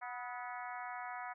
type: harmonic tone with a mistuned harmonic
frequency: 245.2 Hz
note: B3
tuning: 12 cents flat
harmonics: 3 / 4 / 5 / 6 / 7 / 8 / 9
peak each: -45 / -47 / -49 / -51 / -52 / -53 / -54 dBFS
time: 0.01-1.34 s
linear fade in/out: 20 ms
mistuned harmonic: 5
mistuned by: +46 cents
effects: none